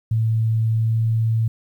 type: tone with pitch glide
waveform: sine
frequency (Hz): 111.9 to 112.68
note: A2 to A2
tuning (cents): +30 to +42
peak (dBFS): -16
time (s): 0.11-1.48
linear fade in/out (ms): 5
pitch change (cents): +12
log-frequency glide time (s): 0.75-0.93
effects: 9-bit